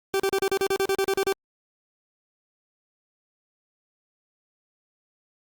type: tone bursts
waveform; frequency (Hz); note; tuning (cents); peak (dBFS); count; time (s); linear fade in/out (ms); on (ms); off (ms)
40% pulse; 388.9; G4; -14; -20; 13; 0.14-1.325; 0; 57; 37
effects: Opus 48 kbps